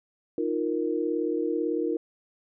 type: chord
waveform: sine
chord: Eb suspended second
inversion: none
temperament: equal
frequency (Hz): 311.1 / 349.2 / 466.2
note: Eb4 / F4 / Bb4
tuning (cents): 0 / 0 / 0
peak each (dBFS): -29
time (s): 0.38-1.97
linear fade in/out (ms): 2
effects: none